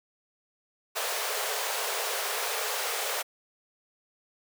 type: high-pass noise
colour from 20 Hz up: pink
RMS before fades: -31 dBFS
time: 0.95-3.23 s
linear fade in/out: 20 ms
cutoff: 410 Hz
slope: 96 dB/octave
effects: none